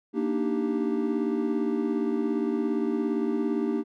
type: chord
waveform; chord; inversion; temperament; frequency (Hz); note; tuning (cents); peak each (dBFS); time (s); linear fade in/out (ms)
triangle; Eb major seventh; second; equal; 233.1 / 293.7 / 311.1 / 392; Bb3 / D4 / Eb4 / G4; 0 / 0 / 0 / 0; -27 / -28 / -29 / -28; 0.13-3.84; 50
effects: none